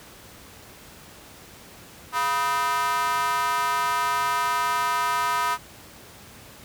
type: tone with high-pass filter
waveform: square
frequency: 139.7 Hz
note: C#3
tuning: 14 cents sharp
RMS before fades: -24 dBFS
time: 2.12-5.58 s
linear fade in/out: 50 ms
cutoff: 1100 Hz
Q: 5.7
effects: pink hiss -46 dBFS RMS until 6.64 s + high-pass 60 Hz 12 dB/octave